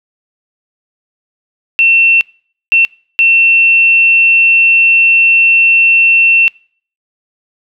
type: tone bursts at uneven times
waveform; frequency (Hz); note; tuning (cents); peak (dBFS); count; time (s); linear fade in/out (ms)
sine; 2700; E7; +41; -5; 3; 1.79-2.21 / 2.72-2.85 / 3.19-6.48; 0
effects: noise-tail reverb RT60 0.5 s tail -25 dB re dry